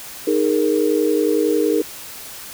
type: chord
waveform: sine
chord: D# suspended fourth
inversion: none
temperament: equal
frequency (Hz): 311.1 / 415.3 / 466.2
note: D#4 / G#4 / A#4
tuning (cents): 0 / 0 / 0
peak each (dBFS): -19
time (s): 0.27-1.82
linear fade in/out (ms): 5
effects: white hiss -35 dBFS RMS until 2.53 s